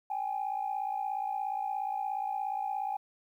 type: tone pair together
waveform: sine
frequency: 781 / 838 Hz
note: G5 / G#5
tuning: -7 / +15 cents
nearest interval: minor second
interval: 122 cents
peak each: -33 / -33 dBFS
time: 0.1-2.97 s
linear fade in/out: 5 ms
effects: tanh soft clip ceiling -25 dBFS + 11-bit